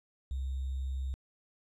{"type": "tone with sample-and-hold", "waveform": "sine", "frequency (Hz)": 66.2, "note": "C2", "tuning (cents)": 21, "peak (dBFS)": -32, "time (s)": [0.31, 1.14], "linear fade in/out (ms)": 0, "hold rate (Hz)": 3675, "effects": ["resampled to 24000 Hz"]}